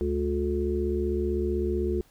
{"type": "harmonic tone with a mistuned harmonic", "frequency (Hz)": 72, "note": "D2", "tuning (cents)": -34, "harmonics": [1, 3, 5, 6], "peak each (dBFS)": [-29, -33, -27, -34], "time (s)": [0.01, 2.01], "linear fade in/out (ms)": 0, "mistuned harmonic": 6, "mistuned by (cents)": 15, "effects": ["pink hiss -61 dBFS RMS until 2.1 s"]}